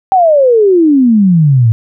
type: exponential sweep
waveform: sine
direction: down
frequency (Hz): 784 to 107.9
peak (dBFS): -4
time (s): 0.12-1.72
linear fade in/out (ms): 0
effects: none